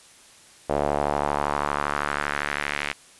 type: tone with band-pass filter sweep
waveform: sawtooth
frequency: 72.6 Hz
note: D2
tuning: 19 cents flat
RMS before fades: -26 dBFS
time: 0.69-2.93 s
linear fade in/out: 10 ms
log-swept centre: 610 to 2300 Hz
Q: 2.1
effects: white hiss -51 dBFS RMS until 3.19 s + resampled to 24000 Hz